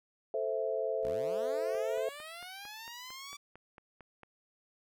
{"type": "chord", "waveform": "sine", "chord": "A minor", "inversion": "none", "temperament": "equal", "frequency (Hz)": [440, 523.3, 659.3], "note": ["A4", "C5", "E5"], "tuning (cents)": [0, 0, 0], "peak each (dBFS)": -35, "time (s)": [0.34, 2.09], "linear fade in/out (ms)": 2}
{"type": "linear sweep", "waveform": "10% pulse", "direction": "up", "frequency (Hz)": [43.65, 1163], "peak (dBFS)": -36, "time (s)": [1.03, 3.37], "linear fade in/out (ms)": 10}
{"type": "click train", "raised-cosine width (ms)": 0.5, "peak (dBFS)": -36, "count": 12, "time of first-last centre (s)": [1.75, 4.233], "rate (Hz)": 4.43}
{"effects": []}